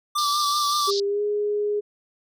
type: tone with vibrato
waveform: square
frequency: 1174.7 Hz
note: D6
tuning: in tune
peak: -22 dBFS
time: 0.15-0.91 s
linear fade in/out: 10 ms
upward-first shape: sine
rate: 5.3 Hz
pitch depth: 28 cents each way
type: band-pass noise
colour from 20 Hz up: white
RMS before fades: -29 dBFS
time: 0.18-1 s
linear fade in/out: 2 ms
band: 4000 to 5200 Hz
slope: 48 dB/octave
type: tone with pitch glide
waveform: sine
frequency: 400.7 to 415.1 Hz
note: G4 to G#4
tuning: +38 to -1 cents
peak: -21 dBFS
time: 0.87-1.81 s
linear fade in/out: 20 ms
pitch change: +61 cents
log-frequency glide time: 1.06-1.22 s
effects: none